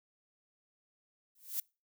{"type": "noise with exponential growth", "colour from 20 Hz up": "violet", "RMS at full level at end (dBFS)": -31, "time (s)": [1.35, 1.6], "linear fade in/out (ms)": 5, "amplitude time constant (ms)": 53, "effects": ["noise-tail reverb RT60 0.3 s tail -26 dB re dry"]}